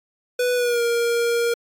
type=tone with pitch glide; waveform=square; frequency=493.9 to 470.2 Hz; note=B4 to A#4; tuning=0 to +15 cents; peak=-19 dBFS; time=0.39-1.54 s; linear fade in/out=5 ms; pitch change=-85 cents; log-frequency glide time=0.55-0.82 s; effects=AAC 64 kbps